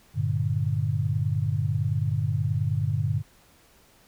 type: chord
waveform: sine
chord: G minor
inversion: none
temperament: equal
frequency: 98 / 116.54 / 146.83 Hz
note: G2 / Bb2 / D3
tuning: 0 / 0 / 0 cents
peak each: -27 dBFS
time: 0.14-3.23 s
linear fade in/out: 50 ms
effects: pink hiss -58 dBFS RMS until 4.07 s